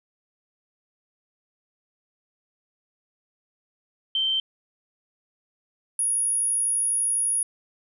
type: tone pair in turn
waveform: sine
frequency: 3117 / 10406 Hz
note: G7 / E9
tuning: -11 / -23 cents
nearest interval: octave + major sixth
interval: 2088 cents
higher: second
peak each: -21 dBFS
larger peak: neither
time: 4.15-4.4 / 5.99-7.43 s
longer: second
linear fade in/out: 2 ms
effects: none